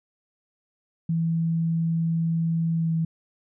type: tone with pitch glide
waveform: sine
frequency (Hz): 164.81 to 162.92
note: E3 to E3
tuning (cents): 0 to -20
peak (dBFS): -21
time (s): 1.09-3.05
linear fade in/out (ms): 5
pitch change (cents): -20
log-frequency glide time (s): 2.74-2.93
effects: none